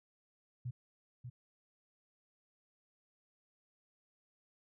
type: tone with echo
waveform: sine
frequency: 123.47 Hz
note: B2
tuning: in tune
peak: -37 dBFS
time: 0.65-0.71 s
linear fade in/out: 10 ms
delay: 590 ms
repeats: 1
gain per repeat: -6 dB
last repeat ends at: 1.3 s
effects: none